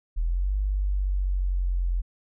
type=linear two-way sweep; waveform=sine; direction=up then down; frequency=38.77 to 50.1 to 43.4 Hz; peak=-22 dBFS; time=0.16-2.02 s; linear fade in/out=20 ms; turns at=0.56 s; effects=none